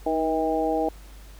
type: harmonic tone with a mistuned harmonic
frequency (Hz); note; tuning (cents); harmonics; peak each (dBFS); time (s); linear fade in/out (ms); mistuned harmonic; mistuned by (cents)
160; D#3; +49; 2 / 3 / 4 / 5; -27 / -27 / -27 / -27; 0.06-0.89; 5; 2; -34
effects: added 50 Hz sine -42 dBFS peak until 1.39 s + pink hiss -52 dBFS RMS until 1.39 s